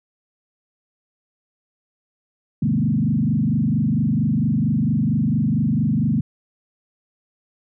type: tone with frequency modulation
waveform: sine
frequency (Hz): 185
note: F#3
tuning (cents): 0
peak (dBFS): -16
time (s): 2.62-6.21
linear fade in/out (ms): 5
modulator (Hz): 24.4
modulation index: 2.6
effects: none